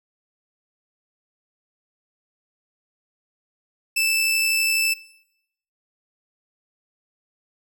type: tone with amplitude modulation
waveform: sawtooth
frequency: 2641 Hz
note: E7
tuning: 3 cents sharp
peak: -14 dBFS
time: 3.96-4.94 s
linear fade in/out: 10 ms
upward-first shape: sine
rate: 72 Hz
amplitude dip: 30%
effects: noise-tail reverb RT60 0.8 s tail -20 dB re dry